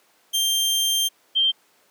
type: tone pair in turn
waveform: sawtooth / sine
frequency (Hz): 3170 / 3155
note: G7 / G7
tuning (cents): +19 / +10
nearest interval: unison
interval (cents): 9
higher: first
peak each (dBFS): -16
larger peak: neither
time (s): 0.33-1.09 / 1.35-1.52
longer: first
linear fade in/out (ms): 20
effects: pink hiss -59 dBFS RMS until 1.9 s + high-pass 400 Hz 12 dB/octave